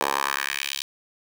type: tone with high-pass filter sweep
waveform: 10% pulse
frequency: 69.3 Hz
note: C#2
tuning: in tune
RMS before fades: -27 dBFS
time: 0.01-0.82 s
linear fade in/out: 0 ms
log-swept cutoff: 660 to 3700 Hz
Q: 1.9
effects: none